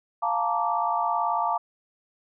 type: chord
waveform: sine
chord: Bb major seventh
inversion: second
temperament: just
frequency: 699.2 / 874.1 / 932.3 / 1165.4 Hz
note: F5 / A5 / Bb5 / D6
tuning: +2 / -12 / 0 / -14 cents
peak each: -28 dBFS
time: 0.22-1.58 s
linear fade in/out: 10 ms
effects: none